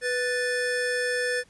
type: tone pair together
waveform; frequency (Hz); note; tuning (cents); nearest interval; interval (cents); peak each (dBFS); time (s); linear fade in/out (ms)
square; 493.9 / 1760; B4 / A6; 0 / 0; octave + minor seventh; 2200; -28; 0.01-1.44; 50
effects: pink hiss -60 dBFS RMS until 1.49 s + resampled to 24000 Hz